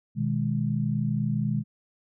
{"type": "chord", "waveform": "sine", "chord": "G# minor", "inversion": "first", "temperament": "equal", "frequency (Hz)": [123.47, 155.56, 207.7], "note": ["B2", "D#3", "G#3"], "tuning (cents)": [0, 0, 0], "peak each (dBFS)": -28, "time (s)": [0.15, 1.64], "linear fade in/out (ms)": 50, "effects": []}